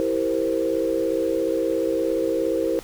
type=chord; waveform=sine; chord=C dominant seventh; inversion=first; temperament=equal; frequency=329.6 / 392 / 466.2 / 523.3 Hz; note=E4 / G4 / Bb4 / C5; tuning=0 / 0 / 0 / 0 cents; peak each=-25 / -28 / -25 / -25 dBFS; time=0-2.79 s; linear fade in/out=0 ms; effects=pink hiss -43 dBFS RMS until 2.83 s